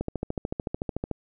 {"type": "click train", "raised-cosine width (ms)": 2, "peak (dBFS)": -15, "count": 16, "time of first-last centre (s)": [0.01, 1.113], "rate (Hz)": 13.6, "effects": []}